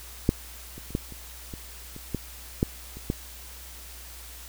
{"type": "clicks", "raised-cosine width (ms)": 3, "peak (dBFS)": [-6, -28, -30, -12, -29, -24, -27, -14, -8, -28, -12], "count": 11, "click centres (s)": [0.291, 0.78, 0.906, 0.951, 1.123, 1.538, 1.964, 2.147, 2.629, 2.97, 3.101], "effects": ["added 60 Hz sine -45 dBFS peak until 4.48 s", "white hiss -45 dBFS RMS until 4.48 s"]}